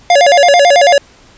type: tone with vibrato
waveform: square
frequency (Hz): 631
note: D#5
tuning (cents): +24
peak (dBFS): -5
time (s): 0.1-0.98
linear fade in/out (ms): 2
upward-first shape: square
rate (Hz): 9.1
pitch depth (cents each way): 190
effects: pink hiss -43 dBFS RMS until 1.37 s + resampled to 16000 Hz